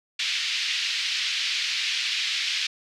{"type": "band-pass noise", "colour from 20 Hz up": "pink", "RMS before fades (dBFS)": -27, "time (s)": [0.19, 2.67], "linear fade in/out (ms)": 5, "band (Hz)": [2300, 4900], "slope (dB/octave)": 24, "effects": []}